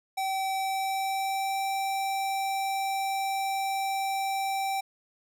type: tone with pitch glide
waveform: square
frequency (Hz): 770 to 778.9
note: G5 to G5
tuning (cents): -31 to -11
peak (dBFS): -28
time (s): 0.17-4.81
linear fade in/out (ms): 10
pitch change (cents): +20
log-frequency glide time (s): 0.55-1.61
effects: none